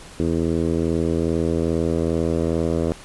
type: tone with low-pass filter sweep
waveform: 10% pulse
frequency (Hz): 82.41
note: E2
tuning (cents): 0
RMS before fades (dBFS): -21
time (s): 0.2-2.92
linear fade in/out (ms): 0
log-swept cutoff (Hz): 380 to 610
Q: 1.6
effects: pink hiss -42 dBFS RMS until 3.04 s + resampled to 24000 Hz